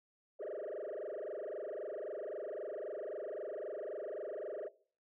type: tone with frequency modulation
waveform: sine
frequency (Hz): 512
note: C5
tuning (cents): -38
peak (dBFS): -37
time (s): 0.39-4.69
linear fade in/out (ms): 20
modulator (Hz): 23.8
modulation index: 5.4
effects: noise-tail reverb RT60 0.4 s tail -17 dB re dry + tanh soft clip ceiling -38 dBFS